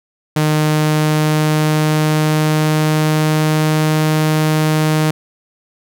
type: tone with pitch glide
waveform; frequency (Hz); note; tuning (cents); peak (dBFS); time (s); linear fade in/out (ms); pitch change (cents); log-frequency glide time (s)
sawtooth; 153.3 to 155.17; D#3 to D#3; -25 to -4; -8; 0.36-5.11; 5; +21; 0.58-3.98
effects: none

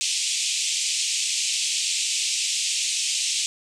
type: band-pass noise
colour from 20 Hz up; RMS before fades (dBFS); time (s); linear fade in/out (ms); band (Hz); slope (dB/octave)
white; -25; 0.01-3.46; 0; 2400 to 8400; 48
effects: none

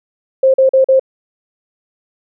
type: tone bursts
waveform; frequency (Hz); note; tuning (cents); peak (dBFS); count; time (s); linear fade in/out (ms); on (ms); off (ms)
sine; 529; C5; +19; -6; 4; 0.43-0.996; 5; 110; 42
effects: none

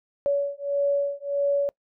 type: beating tone pair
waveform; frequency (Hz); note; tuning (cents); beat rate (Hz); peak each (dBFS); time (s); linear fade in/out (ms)
sine; 565 / 566.6; C#5 / C#5; +33 / +38; 1.6; -25; 0.26-1.69; 0
effects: noise-tail reverb RT60 0.1 s tail -24 dB re dry

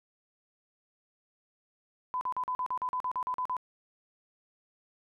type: tone bursts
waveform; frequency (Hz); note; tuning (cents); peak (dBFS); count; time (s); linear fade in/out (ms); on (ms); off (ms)
sine; 1006; B5; +32; -29; 13; 2.14-3.567; 0; 71; 42
effects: none

